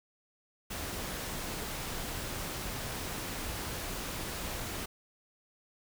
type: noise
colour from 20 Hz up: pink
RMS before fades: -38 dBFS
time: 0.7-4.86 s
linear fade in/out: 10 ms
effects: none